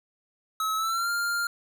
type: tone with pitch glide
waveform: square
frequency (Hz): 1290 to 1398.7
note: E6 to F6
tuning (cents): -38 to +2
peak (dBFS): -26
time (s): 0.6-1.47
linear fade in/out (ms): 2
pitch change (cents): +140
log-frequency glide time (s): 0.75-1.1
effects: none